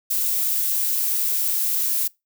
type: noise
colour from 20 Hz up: violet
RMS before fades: -22 dBFS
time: 0.1-2.08 s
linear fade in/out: 10 ms
effects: noise-tail reverb RT60 0.2 s tail -23 dB re dry